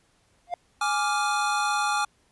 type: tone with exponential growth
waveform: triangle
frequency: 702 Hz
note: F5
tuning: 9 cents sharp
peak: -20 dBFS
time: 0.47-0.54 s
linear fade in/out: 2 ms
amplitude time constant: 15 ms
type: chord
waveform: square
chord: D diminished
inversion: second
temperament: equal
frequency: 830.6 / 1174.7 / 1396.9 Hz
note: Ab5 / D6 / F6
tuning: 0 / 0 / 0 cents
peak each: -27 / -29 / -29 dBFS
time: 0.81-2.05 s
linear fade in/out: 5 ms
effects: pink hiss -65 dBFS RMS until 2.31 s + resampled to 24000 Hz